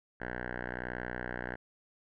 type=tone with low-pass filter; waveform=5% pulse; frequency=61.3 Hz; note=B1; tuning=12 cents flat; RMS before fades=-39 dBFS; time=0.2-1.56 s; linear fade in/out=10 ms; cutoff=1600 Hz; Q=5.4; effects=none